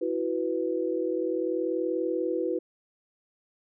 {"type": "chord", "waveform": "sine", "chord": "E suspended second", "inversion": "none", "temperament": "equal", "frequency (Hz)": [329.6, 370, 493.9], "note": ["E4", "F#4", "B4"], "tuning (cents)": [0, 0, 0], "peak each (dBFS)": -30, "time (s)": [0.01, 2.59], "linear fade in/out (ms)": 10, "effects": []}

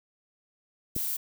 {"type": "noise", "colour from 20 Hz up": "violet", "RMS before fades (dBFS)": -31, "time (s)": [0.95, 1.17], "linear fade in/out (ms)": 10}
{"type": "click", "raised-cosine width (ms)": 3, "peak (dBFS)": -21, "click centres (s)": 0.964}
{"effects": []}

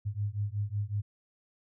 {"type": "beating tone pair", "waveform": "sine", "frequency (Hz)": [100.4, 105.8], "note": ["G2", "G#2"], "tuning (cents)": [42, 33], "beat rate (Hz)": 5.4, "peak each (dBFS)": [-33, -33], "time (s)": [0.05, 1.02], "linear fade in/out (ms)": 20, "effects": []}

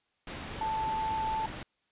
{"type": "tone in noise", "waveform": "sine", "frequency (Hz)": 880, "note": "A5", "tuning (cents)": 0, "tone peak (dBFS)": -29, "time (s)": [0.61, 1.46], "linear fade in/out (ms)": 2, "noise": "pink", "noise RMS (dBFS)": -40, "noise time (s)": [0.27, 1.63], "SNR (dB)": 8, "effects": ["white hiss -75 dBFS RMS until 1.91 s", "resampled to 8000 Hz"]}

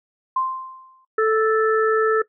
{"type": "tone with exponential decay", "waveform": "sine", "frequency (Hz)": 1045, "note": "C6", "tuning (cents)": -2, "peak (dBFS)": -17, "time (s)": [0.36, 1.05], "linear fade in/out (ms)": 5, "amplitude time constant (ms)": 150}
{"type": "harmonic tone", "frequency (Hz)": 439.3, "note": "A4", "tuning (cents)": -3, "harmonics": [1, 3, 4], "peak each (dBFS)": [-16, -21, -26], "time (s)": [1.18, 2.22], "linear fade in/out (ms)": 5}
{"effects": ["noise-tail reverb RT60 0.1 s tail -18 dB re dry"]}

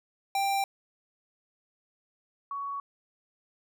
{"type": "tone pair in turn", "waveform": ["square", "sine"], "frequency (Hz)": [788, 1120.5], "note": ["G5", "C#6"], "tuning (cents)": [9, 18], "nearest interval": "tritone", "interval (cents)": 609, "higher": "second", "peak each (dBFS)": [-26, -32], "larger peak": "first", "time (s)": [[0.35, 0.64], [2.51, 2.8]], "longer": "neither", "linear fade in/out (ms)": 2, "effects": []}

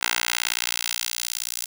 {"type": "tone with high-pass filter sweep", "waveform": "10% pulse", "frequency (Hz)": 58.9, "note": "A#1", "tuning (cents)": 19, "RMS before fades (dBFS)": -27, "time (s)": [0.01, 1.66], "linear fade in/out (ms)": 10, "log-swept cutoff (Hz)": [1600, 6300], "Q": 0.79, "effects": []}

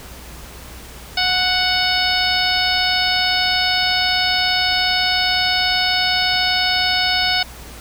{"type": "harmonic tone with a mistuned harmonic", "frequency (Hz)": 740, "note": "F#5", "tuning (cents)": 0, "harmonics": [1, 2, 3, 4, 5, 6, 7], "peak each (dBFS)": [-23, -23, -23, -23, -23, -23, -23], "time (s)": [1.17, 7.43], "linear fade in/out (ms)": 5, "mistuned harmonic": 1, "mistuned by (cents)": -19, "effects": ["added 60 Hz sine -38 dBFS peak until 7.8 s", "pink hiss -38 dBFS RMS until 7.8 s"]}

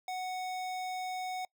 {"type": "tone with notch filter", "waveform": "square", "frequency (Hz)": 740, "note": "F#5", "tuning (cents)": 0, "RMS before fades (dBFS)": -37, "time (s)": [0.08, 1.45], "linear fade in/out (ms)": 2, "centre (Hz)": 12000, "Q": 0.97, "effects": ["noise-tail reverb RT60 0.1 s tail -25 dB re dry"]}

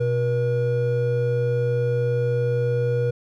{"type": "tone pair together", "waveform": "triangle", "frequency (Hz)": [123.47, 480.1], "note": ["B2", "B4"], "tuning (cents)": [0, -49], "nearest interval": "2 octaves", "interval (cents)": 2351, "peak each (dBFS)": -20, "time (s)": [0, 3.11], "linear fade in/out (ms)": 10, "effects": []}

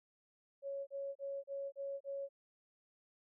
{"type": "tone bursts", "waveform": "sine", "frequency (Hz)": 554.4, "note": "C#5", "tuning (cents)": 0, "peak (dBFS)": -39, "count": 6, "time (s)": [0.62, 2.29], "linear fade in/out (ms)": 50, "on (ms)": 250, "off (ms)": 34, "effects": []}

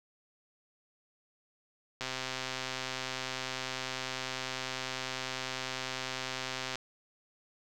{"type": "click train", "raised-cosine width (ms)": 0.2, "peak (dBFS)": -18, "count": 618, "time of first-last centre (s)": [2.01, 6.756], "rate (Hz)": 130, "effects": []}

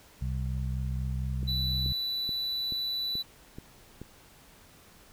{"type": "harmonic tone", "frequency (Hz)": 64.3, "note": "C2", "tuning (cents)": -30, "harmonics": [1, 2, 3], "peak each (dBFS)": [-31, -33, -41], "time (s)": [0.21, 1.93], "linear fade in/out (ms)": 10}
{"type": "click train", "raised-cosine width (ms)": 3, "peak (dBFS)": -28, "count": 7, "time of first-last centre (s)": [1.43, 4.016], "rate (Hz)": 2.32}
{"type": "tone", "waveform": "triangle", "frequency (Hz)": 3967, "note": "B7", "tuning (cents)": 7, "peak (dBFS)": -28, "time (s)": [1.47, 3.23], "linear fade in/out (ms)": 20}
{"effects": ["pink hiss -56 dBFS RMS until 5.12 s"]}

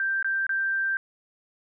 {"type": "tone with dropouts", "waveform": "sine", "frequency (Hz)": 1573, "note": "G6", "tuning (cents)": 6, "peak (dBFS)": -23, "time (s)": [0, 0.97], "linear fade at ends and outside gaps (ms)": 1, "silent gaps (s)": [[0.227, 0.245], [0.467, 0.493]], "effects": []}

